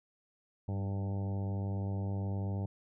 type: harmonic tone with a mistuned harmonic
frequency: 99 Hz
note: G2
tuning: 18 cents sharp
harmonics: 1 / 2 / 3 / 4 / 5 / 6 / 7 / 8 / 9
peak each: -33 / -40 / -47 / -49 / -51 / -51 / -54 / -53 / -56 dBFS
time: 0.68-2.66 s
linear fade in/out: 5 ms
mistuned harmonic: 2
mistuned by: -37 cents
effects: none